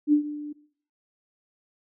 sine tone with ADSR envelope, 296.1 Hz, D4, 14 cents sharp, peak -13 dBFS, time 0.07-0.53 s, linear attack 59 ms, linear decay 98 ms, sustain -19 dB, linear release 10 ms, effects noise-tail reverb RT60 0.5 s tail -17 dB re dry

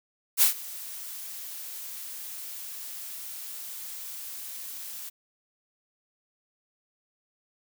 blue noise with ADSR envelope, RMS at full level -18 dBFS, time 0.37-5.1 s, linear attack 53 ms, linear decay 110 ms, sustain -21 dB, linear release 17 ms, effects none

